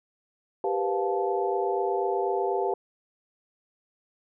sine tone cluster, 393.7 / 477.8 / 506 / 704 / 872 Hz, G4 / A#4 / B4 / F5 / A5, +8 / +43 / +42 / +14 / -16 cents, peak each -27 / -33 / -33 / -31 / -31 dBFS, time 0.64-2.74 s, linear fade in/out 2 ms, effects none

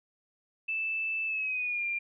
sine tone with pitch glide, 2637 to 2390 Hz, E7 to D7, 0 to +30 cents, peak -29 dBFS, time 0.68-1.99 s, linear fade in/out 10 ms, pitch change -170 cents, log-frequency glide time 1.26-1.85 s, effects none

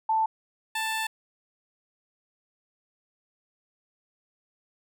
sine / 15% pulse tone pair in turn, 883 / 883 Hz, A5 / A5, +6 / +6 cents, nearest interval unison, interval 0 cents, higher neither, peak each -21 dBFS, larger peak neither, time 0.09-0.26 / 0.75-1.07 s, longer second, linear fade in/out 5 ms, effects none

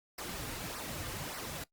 pink noise with flanger, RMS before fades -41 dBFS, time 0.18-1.64 s, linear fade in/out 5 ms, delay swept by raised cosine 0.29 to 5.39 ms, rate 1.7 Hz, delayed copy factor -0.7, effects noise-tail reverb RT60 0.1 s tail -20 dB re dry + Opus 48 kbps

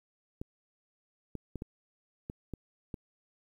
clicks, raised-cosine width 3 ms, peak -25 dBFS, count 7, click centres 0.415 / 1.353 / 1.557 / 1.621 / 2.299 / 2.537 / 2.942 s, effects 10-bit

